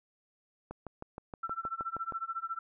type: click train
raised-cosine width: 1 ms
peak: -27 dBFS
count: 10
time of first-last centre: 0.71-2.123 s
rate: 6.37 Hz
type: tone with tremolo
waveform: sine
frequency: 1342 Hz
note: E6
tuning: 31 cents sharp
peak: -31 dBFS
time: 1.43-2.59 s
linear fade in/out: 5 ms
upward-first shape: sine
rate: 14 Hz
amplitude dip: 95%
effects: none